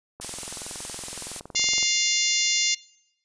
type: click train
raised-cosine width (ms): 1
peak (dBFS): -25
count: 36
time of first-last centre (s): 0.2-1.828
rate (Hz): 21.5
type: noise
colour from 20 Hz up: blue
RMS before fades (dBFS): -31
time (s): 0.21-1.4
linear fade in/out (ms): 5
type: harmonic tone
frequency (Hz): 702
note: F5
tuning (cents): +9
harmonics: 3 / 4 / 5 / 6 / 7 / 8 / 9 / 10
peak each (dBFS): -29 / -29 / -29 / -29 / -29 / -29 / -29 / -29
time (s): 1.55-2.75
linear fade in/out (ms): 10
effects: noise-tail reverb RT60 0.8 s tail -22 dB re dry + resampled to 22050 Hz